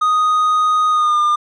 triangle tone with pitch glide, 1244.5 to 1204.2 Hz, D#6 to D6, 0 to +43 cents, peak -10 dBFS, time 0.01-1.36 s, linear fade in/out 10 ms, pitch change -57 cents, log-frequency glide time 0.9-1.19 s, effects resampled to 22050 Hz

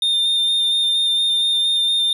triangle tone with vibrato, 3627 Hz, A#7, 48 cents flat, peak -14 dBFS, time 0.02-2.13 s, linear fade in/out 2 ms, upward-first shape square, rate 4.3 Hz, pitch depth 11 cents each way, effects none

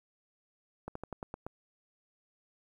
slowing click train, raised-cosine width 1 ms, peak -25 dBFS, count 7, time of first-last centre 0.88-1.466 s, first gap 74 ms, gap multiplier 1.11, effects 10-bit

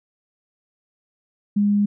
sine tone, 204.7 Hz, G#3, 25 cents flat, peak -15 dBFS, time 1.56-1.86 s, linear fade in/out 10 ms, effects none

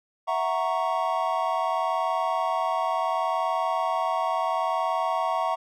triangle chord, F# dominant seventh, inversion third, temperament equal, 659.3 / 740 / 932.3 / 1108.7 Hz, E5 / F#5 / A#5 / C#6, 0 / 0 / 0 / 0 cents, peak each -27 dBFS, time 0.27-5.56 s, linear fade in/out 20 ms, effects none

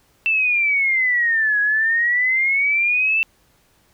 sine exponential two-way sweep, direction down then up, 2680 to 1661 to 2680 Hz, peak -15 dBFS, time 0.26-3.23 s, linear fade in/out 0 ms, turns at 1.6 s, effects pink hiss -59 dBFS RMS until 3.93 s

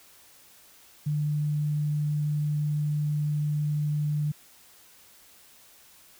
sine tone, 149 Hz, D3, 25 cents sharp, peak -24 dBFS, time 1.06-4.32 s, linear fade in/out 10 ms, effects white hiss -55 dBFS RMS until 6.19 s

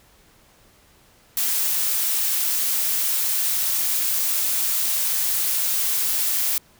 blue noise, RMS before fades -22 dBFS, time 1.37-6.58 s, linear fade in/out 2 ms, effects pink hiss -55 dBFS RMS until 6.79 s

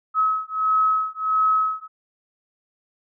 sine beating tone pair, 1282 / 1283.5 Hz, E6 / E6, -49 / -47 cents, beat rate 1.5 Hz, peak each -21 dBFS, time 0.14-1.88 s, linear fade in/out 50 ms, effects none

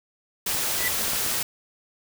white noise, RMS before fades -26 dBFS, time 0.46-1.43 s, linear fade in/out 5 ms
clicks, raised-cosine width 1 ms, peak -21 dBFS, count 6, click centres 0.547 / 0.806 / 1.012 / 1.081 / 1.134 / 1.264 s
sine tone with exponential growth, 1975.5 Hz, B6, in tune, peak -21 dBFS, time 0.7-0.88 s, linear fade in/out 2 ms, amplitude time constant 39 ms
effects none

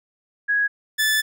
sine / sawtooth tone pair in turn, 1661.2 / 1744 Hz, G#6 / A6, 0 / -16 cents, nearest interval minor second, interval 84 cents, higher second, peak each -17 / -14 dBFS, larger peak second, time 0.48-0.68 / 0.98-1.22 s, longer second, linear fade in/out 20 ms, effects none

